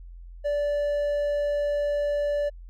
triangle tone, 582 Hz, D5, 16 cents flat, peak -21 dBFS, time 0.44-2.5 s, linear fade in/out 20 ms, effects added 43 Hz sine -40 dBFS peak until 2.69 s

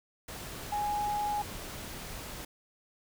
sine tone in noise, 830.6 Hz, G#5, in tune, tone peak -29 dBFS, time 0.72-1.42 s, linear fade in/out 5 ms, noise pink, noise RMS -42 dBFS, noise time 0.28-2.45 s, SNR +10 dB, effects none

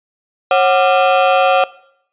35% pulse ring-modulated tone, 642 Hz, E5, 46 cents flat, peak -4 dBFS, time 0.51-1.64 s, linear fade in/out 2 ms, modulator 98.7 Hz, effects noise-tail reverb RT60 0.7 s tail -21 dB re dry + resampled to 8000 Hz

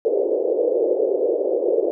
white band-pass noise, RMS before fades -20 dBFS, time 0.05-1.91 s, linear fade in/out 0 ms, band 370 to 530 Hz, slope 48 dB/octave, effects none

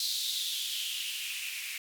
violet noise with band-pass filter sweep, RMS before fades -35 dBFS, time 0-1.78 s, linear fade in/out 2 ms, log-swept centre 4100 to 2300 Hz, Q 5.3, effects none

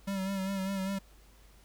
square tone with vibrato, 193.3 Hz, G3, 24 cents flat, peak -32 dBFS, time 0.07-0.99 s, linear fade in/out 10 ms, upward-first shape sine, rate 5 Hz, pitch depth 41 cents each way, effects added 50 Hz sine -56 dBFS peak until 1.64 s + pink hiss -62 dBFS RMS until 1.64 s

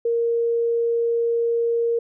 sine tone, 466.2 Hz, A#4, in tune, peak -18 dBFS, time 0.05-1.99 s, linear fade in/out 5 ms, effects none

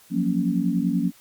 sine chord, Gb major seventh, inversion third, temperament equal, 174.61 / 185 / 233.1 / 277.2 Hz, F3 / Gb3 / Bb3 / Db4, 0 / 0 / 0 / 0 cents, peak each -25 dBFS, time 0.1-1.12 s, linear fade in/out 50 ms, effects white hiss -53 dBFS RMS until 1.2 s + MP3 96 kbps

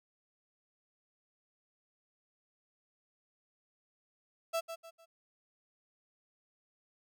35% pulse tone with echo, 662 Hz, E5, 7 cents sharp, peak -29 dBFS, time 4.53-4.61 s, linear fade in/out 20 ms, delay 150 ms, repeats 3, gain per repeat -9 dB, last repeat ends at 5.06 s, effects none

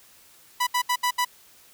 sawtooth tone bursts at uneven times, 987.8 Hz, B5, in tune, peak -17 dBFS, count 5, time 0.6-0.67 / 0.74-0.82 / 0.89-0.96 / 1.03-1.11 / 1.18-1.25 s, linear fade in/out 10 ms, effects white hiss -54 dBFS RMS until 1.73 s

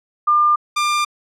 sine / sawtooth tone pair in turn, 1200 / 1194.9 Hz, D6 / D6, +37 / +30 cents, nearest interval unison, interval 7 cents, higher first, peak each -11 / -12 dBFS, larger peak first, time 0.27-0.56 / 0.76-1.05 s, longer neither, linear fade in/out 10 ms, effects low-pass 8000 Hz 12 dB/octave

